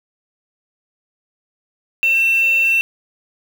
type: tone with quantisation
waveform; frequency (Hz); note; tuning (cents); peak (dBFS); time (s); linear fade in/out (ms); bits
sine; 2689; E7; +34; -12; 2.03-2.81; 0; 5
effects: none